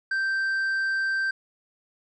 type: tone with tanh clipping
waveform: sine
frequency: 1565 Hz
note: G6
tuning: 3 cents flat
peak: -24 dBFS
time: 0.11-1.31 s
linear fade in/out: 5 ms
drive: 4 dB
effects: none